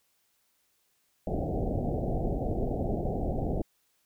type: low-pass noise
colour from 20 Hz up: pink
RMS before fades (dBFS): -30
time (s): 1.27-3.62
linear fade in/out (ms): 5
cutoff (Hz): 770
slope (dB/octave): 96
effects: white hiss -72 dBFS RMS until 4.05 s